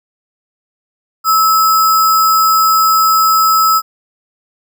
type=tone with sample-and-hold; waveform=sine; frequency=1300 Hz; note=E6; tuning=24 cents flat; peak=-7 dBFS; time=1.24-3.82 s; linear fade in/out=50 ms; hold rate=6300 Hz; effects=none